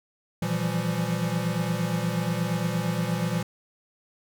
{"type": "tone cluster", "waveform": "square", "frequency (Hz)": [118.4, 165.1, 173.6, 194.6], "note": ["A#2", "E3", "F3", "G3"], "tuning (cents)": [27, 3, -10, -12], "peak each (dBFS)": [-32, -30, -30, -34], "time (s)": [0.42, 3.43], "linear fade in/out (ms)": 5, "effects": []}